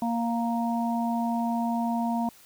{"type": "harmonic tone", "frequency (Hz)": 233.1, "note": "A#3", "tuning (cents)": 0, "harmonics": [1, 3, 4], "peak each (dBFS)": [-26, -31, -32], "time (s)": [0.02, 2.29], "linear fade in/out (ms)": 2, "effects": ["white hiss -54 dBFS RMS until 2.45 s"]}